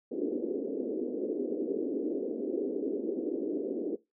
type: band-pass noise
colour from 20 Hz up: white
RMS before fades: -33 dBFS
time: 0.11-3.96 s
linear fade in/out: 10 ms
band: 250 to 460 Hz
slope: 48 dB/octave
effects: noise-tail reverb RT60 0.2 s tail -19 dB re dry